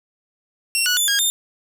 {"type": "tone with pitch steps", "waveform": "15% pulse", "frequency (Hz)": [2731, 1469, 3500, 1630, 3616], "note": ["F7", "F#6", "A7", "G#6", "A7"], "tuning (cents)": [-39, -13, -10, -33, 47], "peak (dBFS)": -10, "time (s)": [0.75, 1.3], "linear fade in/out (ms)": 0, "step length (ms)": 110, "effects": []}